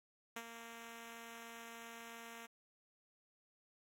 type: tone with ADSR envelope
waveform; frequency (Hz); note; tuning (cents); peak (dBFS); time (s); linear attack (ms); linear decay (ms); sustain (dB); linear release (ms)
5% pulse; 231; A#3; -16; -30; 0.36-2.47; 6; 54; -9; 15
effects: AAC 64 kbps